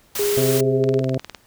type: noise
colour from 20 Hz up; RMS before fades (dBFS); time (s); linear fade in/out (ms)
white; -26; 0.15-0.61; 5
type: tone with pitch glide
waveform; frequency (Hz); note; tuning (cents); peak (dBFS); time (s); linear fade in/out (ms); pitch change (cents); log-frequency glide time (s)
sine; 410 to 406.7; G#4 to G#4; -22 to -36; -18; 0.19-1.01; 5; -14; 0.43-0.76
type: harmonic tone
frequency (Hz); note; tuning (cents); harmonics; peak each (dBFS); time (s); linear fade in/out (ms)
130.81; C3; 0; 1 / 2 / 3 / 4 / 5; -22 / -25 / -27 / -28 / -29; 0.37-1.18; 2
type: click train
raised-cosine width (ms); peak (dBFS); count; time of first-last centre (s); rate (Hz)
0.2; -15; 11; 0.84-1.348; 19.7
effects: pink hiss -56 dBFS RMS until 1.46 s